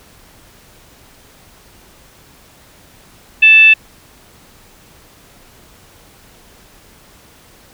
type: tone with frequency modulation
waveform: sine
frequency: 2644 Hz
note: E7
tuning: 5 cents sharp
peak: -3 dBFS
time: 3.42-3.74 s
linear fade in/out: 10 ms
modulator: 898 Hz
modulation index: 0.3
effects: pink hiss -45 dBFS RMS until 7.73 s